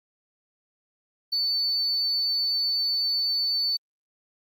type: tone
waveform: sine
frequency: 4504 Hz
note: C#8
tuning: 27 cents sharp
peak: -21 dBFS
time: 1.32-3.77 s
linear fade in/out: 10 ms
effects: tanh soft clip ceiling -19 dBFS + Opus 24 kbps